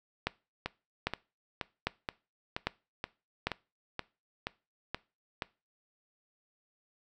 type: two click trains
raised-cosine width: 0.3 ms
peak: -17 / -13 dBFS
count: 11 / 5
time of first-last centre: 0.66-5.422 / 0.27-3.47 s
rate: 2.1 / 1.25 Hz
effects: noise-tail reverb RT60 0.3 s tail -21 dB re dry